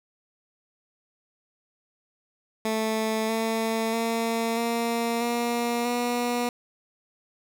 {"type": "tone with pitch steps", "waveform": "15% pulse", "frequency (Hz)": [220, 224.2, 228.5, 232.9, 237.4, 242], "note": ["A3", "A3", "A#3", "A#3", "A#3", "B3"], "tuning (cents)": [0, 33, -34, -1, 32, -35], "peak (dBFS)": -18, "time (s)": [2.65, 6.49], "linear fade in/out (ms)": 2, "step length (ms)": 640, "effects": []}